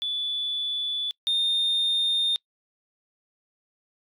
sine tone pair in turn, 3463 / 3645 Hz, A7 / A#7, -28 / -40 cents, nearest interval minor second, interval 88 cents, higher second, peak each -25 / -19 dBFS, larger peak second, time 0.02-1.11 / 1.27-2.36 s, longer neither, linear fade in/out 0 ms, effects noise-tail reverb RT60 0.1 s tail -24 dB re dry + tanh soft clip ceiling -19 dBFS

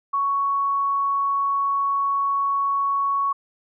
sine tone, 1113 Hz, C#6, 7 cents sharp, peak -19 dBFS, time 0.13-3.33 s, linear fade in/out 10 ms, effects none

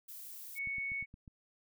violet noise, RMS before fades -48 dBFS, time 0.08-0.59 s, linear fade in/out 10 ms
sine tone, 2217 Hz, C#7, in tune, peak -35 dBFS, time 0.55-1.06 s, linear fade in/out 50 ms
clicks, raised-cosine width 5 ms, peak -39 dBFS, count 6, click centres 0.673 / 0.783 / 0.919 / 1.026 / 1.141 / 1.278 s
effects none

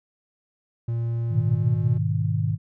triangle tone with pitch glide, 116.54 to 119.82 Hz, A#2 to A#2, 0 to +48 cents, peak -21 dBFS, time 0.88-1.98 s, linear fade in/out 5 ms, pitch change +48 cents, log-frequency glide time 1.4-1.71 s
sine chord, G# minor, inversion none, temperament just, 103.83 / 124.59 / 155.74 Hz, G#2 / B2 / D#3, 0 / +16 / +2 cents, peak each -24 / -27 / -25 dBFS, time 1.29-2.58 s, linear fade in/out 50 ms
effects none

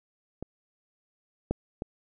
clicks, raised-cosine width 2 ms, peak -22 / -13 / -19 dBFS, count 3, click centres 0.426 / 1.51 / 1.821 s, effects none

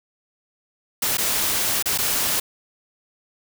white noise with dropouts, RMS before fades -22 dBFS, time 1.02-2.4 s, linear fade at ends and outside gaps 5 ms, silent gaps 1.172-1.181 / 1.826-1.857 / 1.977-1.985 s, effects none

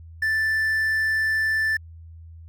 triangle tone with quantisation, 1763 Hz, A6, 3 cents sharp, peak -18 dBFS, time 0.22-1.77 s, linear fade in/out 5 ms, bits 8, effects added 82 Hz sine -40 dBFS peak until 2.48 s

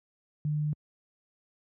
sine tone, 150 Hz, D3, 37 cents sharp, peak -26 dBFS, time 0.45-0.73 s, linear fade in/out 0 ms, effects high-pass 80 Hz 12 dB/octave

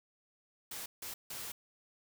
white noise bursts at uneven times, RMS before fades -43 dBFS, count 3, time 0.71-0.86 / 1.02-1.14 / 1.3-1.52 s, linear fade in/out 5 ms, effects none

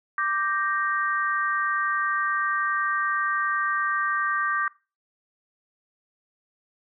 sine chord, G minor, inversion second, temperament equal, 1174.7 / 1568 / 1864.7 Hz, D6 / G6 / Bb6, 0 / 0 / 0 cents, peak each -25 / -27 / -30 dBFS, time 0.18-4.68 s, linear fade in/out 2 ms, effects noise-tail reverb RT60 0.3 s tail -21 dB re dry

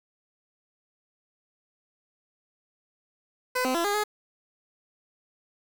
15% pulse tone with pitch steps, 505 / 257.2 / 338.5 / 408 / 421 Hz, B4 / C4 / E4 / G#4 / G#4, +39 / -30 / +46 / -31 / +24 cents, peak -18 dBFS, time 3.55-4.04 s, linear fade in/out 10 ms, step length 98 ms, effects 8-bit

